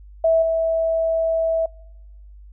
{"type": "tone with level steps", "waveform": "sine", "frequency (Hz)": 653, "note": "E5", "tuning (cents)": -17, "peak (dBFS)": [-13, -17], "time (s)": [0.24, 1.66], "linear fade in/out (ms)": 5, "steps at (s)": 0.42, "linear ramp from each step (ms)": 5, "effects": ["noise-tail reverb RT60 1.0 s tail -26 dB re dry", "added 50 Hz sine -40 dBFS peak until 2.52 s"]}